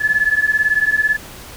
sine beating tone pair, 1713 / 1731 Hz, A6 / A6, -47 / -29 cents, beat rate 18 Hz, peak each -16 dBFS, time 0-1.17 s, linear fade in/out 20 ms, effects pink hiss -36 dBFS RMS until 1.56 s

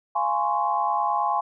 sine chord, Db major seventh, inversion first, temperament just, 693 / 831.5 / 1039.4 / 1108.7 Hz, F5 / Ab5 / C6 / Db6, -14 / +2 / -12 / 0 cents, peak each -29 / -24 / -26 / -29 dBFS, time 0.15-1.41 s, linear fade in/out 10 ms, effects none

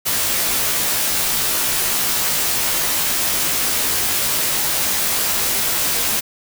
white noise with comb filter, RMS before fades -19 dBFS, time 0.05-6.21 s, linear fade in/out 20 ms, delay 16 ms, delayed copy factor -0.75, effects none

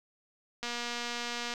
click train, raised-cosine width 0.2 ms, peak -19 dBFS, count 218, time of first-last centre 0.63-1.538 s, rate 239 Hz, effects none

